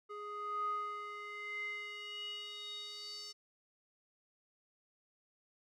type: tone with band-pass filter sweep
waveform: square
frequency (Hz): 415.3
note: G#4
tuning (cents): 0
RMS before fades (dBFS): -43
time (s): 0.09-3.33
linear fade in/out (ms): 20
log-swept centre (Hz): 920 to 5100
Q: 7.1
effects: none